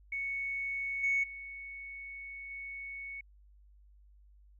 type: tone with level steps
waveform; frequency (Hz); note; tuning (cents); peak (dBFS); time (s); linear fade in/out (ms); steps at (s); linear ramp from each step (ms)
sine; 2217; C#7; 0; -33 / -26 / -42 / -40; 0.12-3.21; 5; 1.03 / 1.23 / 2.5; 10
effects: tanh soft clip ceiling -22 dBFS + added 50 Hz sine -57 dBFS peak until 4.59 s